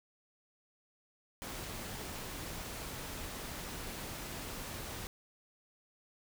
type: noise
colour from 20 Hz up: pink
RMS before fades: -43 dBFS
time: 1.42-5.07 s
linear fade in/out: 0 ms
effects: none